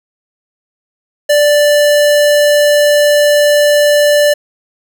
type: tone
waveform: square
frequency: 587.3 Hz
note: D5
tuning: in tune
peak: -7 dBFS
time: 1.29-4.34 s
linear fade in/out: 10 ms
effects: none